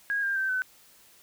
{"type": "tone with pitch steps", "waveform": "sine", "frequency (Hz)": [1640, 1597, 1555.1, 1514.3], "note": ["G#6", "G6", "G6", "F#6"], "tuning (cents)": [-22, 32, -14, 40], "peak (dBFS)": -25, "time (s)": [0.1, 0.62], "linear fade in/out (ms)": 0, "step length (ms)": 130, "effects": ["white hiss -57 dBFS RMS until 1.22 s"]}